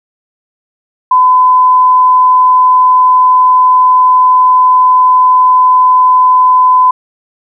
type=tone; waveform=sine; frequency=1011 Hz; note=B5; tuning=40 cents sharp; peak=-3 dBFS; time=1.11-6.91 s; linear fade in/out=5 ms; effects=none